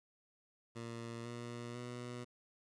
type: tone with pitch steps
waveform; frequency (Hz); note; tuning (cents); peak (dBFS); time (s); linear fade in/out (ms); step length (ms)
15% pulse; 116.54 / 119.33 / 122.19; A#2 / A#2 / B2; 0 / +41 / -18; -37; 0.75-2.25; 20; 500
effects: resampled to 22050 Hz + 11-bit